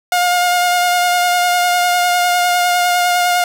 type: tone with vibrato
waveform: sawtooth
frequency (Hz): 712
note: F5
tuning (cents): +33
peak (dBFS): -8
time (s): 0.12-3.44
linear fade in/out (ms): 2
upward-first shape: sine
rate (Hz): 9.9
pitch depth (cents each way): 17
effects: none